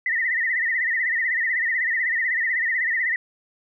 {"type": "tone with vibrato", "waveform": "sine", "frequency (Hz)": 1917, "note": "A#6", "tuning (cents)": 48, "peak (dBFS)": -20, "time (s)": [0.06, 3.16], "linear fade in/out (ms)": 2, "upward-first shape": "sine", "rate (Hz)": 16, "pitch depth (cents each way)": 110, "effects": []}